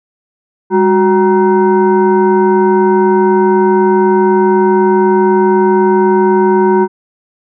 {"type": "tone with frequency modulation", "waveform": "sine", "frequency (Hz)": 370, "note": "F#4", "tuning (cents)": 0, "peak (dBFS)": -6, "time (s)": [0.7, 6.88], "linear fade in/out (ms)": 50, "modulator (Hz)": 572, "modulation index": 0.99, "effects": []}